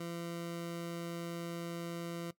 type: tone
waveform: 20% pulse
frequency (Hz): 169.9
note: F3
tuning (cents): -47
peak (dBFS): -34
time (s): 0-2.31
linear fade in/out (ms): 5
effects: noise-tail reverb RT60 0.1 s tail -18 dB re dry